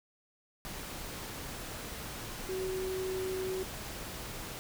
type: tone in noise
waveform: sine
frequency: 375.5 Hz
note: F#4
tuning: 26 cents sharp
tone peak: -33 dBFS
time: 2.49-3.63 s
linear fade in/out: 0 ms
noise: pink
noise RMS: -42 dBFS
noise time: 0.65-4.59 s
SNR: +6 dB
effects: none